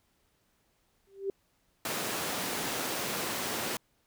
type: tone with exponential growth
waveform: sine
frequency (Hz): 392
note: G4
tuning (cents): 0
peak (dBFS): -26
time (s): 1.07-1.3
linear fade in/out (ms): 2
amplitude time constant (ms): 50
type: high-pass noise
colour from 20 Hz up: pink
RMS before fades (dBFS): -34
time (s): 1.85-3.77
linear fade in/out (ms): 2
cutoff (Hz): 220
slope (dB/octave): 12
effects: pink hiss -72 dBFS RMS until 4.06 s